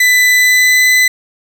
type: tone with pitch glide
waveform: 40% pulse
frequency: 1996 to 2009 Hz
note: B6 to B6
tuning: +18 to +29 cents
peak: -6 dBFS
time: 0-1.08 s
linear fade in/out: 5 ms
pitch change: +11 cents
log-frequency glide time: 0.35-0.86 s
effects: none